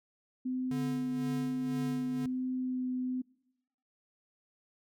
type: tone with vibrato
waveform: sine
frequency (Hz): 254.8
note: C4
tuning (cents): -46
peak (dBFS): -31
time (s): 0.45-3.22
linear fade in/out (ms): 10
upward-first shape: sine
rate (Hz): 1.1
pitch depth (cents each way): 9
type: tone with tremolo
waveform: square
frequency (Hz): 145.2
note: D3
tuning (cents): -19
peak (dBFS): -36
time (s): 0.71-2.26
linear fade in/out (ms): 2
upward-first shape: sine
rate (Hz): 2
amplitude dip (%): 65
effects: noise-tail reverb RT60 0.9 s tail -24 dB re dry